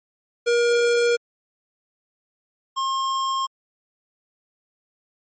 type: tone pair in turn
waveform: square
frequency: 474.9 / 1069.5 Hz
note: A#4 / C6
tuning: +32 / +38 cents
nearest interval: octave + major second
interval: 1406 cents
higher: second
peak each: -17 / -22 dBFS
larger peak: first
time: 0.46-1.17 / 2.76-3.47 s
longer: neither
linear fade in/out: 20 ms
effects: low-pass 9000 Hz 12 dB/octave + MP3 32 kbps